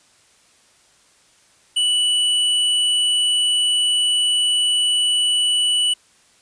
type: tone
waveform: square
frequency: 2960 Hz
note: F#7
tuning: in tune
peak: -16 dBFS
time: 1.76-5.94 s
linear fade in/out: 10 ms
effects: white hiss -55 dBFS RMS until 6.41 s + resampled to 22050 Hz